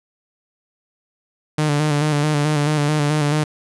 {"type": "tone with vibrato", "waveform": "sawtooth", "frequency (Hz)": 149.1, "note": "D3", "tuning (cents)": 27, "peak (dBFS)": -12, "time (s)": [1.58, 3.44], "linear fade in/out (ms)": 5, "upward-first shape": "square", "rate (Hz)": 4.6, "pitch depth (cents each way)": 40, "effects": ["resampled to 24000 Hz"]}